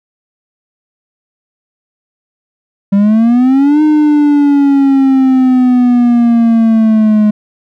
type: exponential two-way sweep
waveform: triangle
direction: up then down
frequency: 195.7 to 307.1 to 210.1 Hz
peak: -3 dBFS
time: 2.92-7.31 s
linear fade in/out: 10 ms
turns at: 3.82 s
effects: none